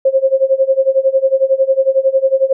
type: tone with tremolo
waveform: sine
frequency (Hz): 534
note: C5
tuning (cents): +35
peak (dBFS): -6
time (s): 0.05-2.53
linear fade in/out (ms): 5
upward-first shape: sine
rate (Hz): 11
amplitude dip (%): 90
effects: none